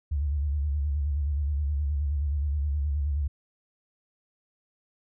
sine tone with vibrato, 72.3 Hz, D2, 27 cents flat, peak -24 dBFS, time 0.11-3.28 s, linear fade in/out 10 ms, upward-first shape square, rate 9.5 Hz, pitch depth 71 cents each way, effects none

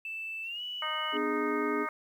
sine tone with pitch glide, 2646 to 2953 Hz, E7 to F#7, +6 to -4 cents, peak -35 dBFS, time 0.05-1.17 s, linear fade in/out 2 ms, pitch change +190 cents, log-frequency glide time 0.43-0.62 s
harmonic tone, 309.4 Hz, D#4, 10 cents flat, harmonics 2 / 3 / 4 / 5 / 6 / 7, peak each -43 / -41 / -34 / -42 / -44 / -39 dBFS, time 0.82-1.89 s, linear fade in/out 2 ms
sine chord, G# diminished, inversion first, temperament just, 249.2 / 299 / 415.3 Hz, B3 / D4 / G#4, +16 / +31 / 0 cents, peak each -37 / -33 / -32 dBFS, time 1.12-1.87 s, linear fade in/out 50 ms
effects 10-bit

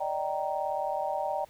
sine chord, Eb major seventh, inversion third, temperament just, 583.4 / 622.3 / 777.8 / 933.4 Hz, D5 / Eb5 / G5 / Bb5, -12 / 0 / -14 / +2 cents, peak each -34 / -35 / -32 / -35 dBFS, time 0-1.45 s, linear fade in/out 10 ms, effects pink hiss -59 dBFS RMS until 1.49 s

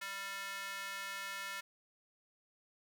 square tone with high-pass filter, 196.7 Hz, G3, 6 cents sharp, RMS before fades -43 dBFS, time 0.01-1.61 s, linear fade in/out 10 ms, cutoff 1600 Hz, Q 1.8, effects none

